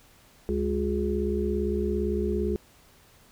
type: tone cluster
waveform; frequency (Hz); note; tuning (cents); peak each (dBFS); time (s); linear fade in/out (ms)
sine; 70.8 / 204.8 / 359.5 / 417.1; C#2 / G#3 / F#4 / G#4; +37 / -24 / -50 / +7; -30 / -30 / -29 / -30; 0.49-2.56; 0
effects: pink hiss -57 dBFS RMS until 3.31 s